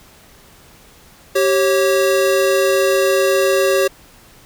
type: tone pair together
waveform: square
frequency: 387.3 / 547.7 Hz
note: G4 / C#5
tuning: -21 / -21 cents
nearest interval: tritone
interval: 600 cents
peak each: -16 dBFS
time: 1.35-3.88 s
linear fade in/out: 10 ms
effects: pink hiss -46 dBFS RMS until 4.45 s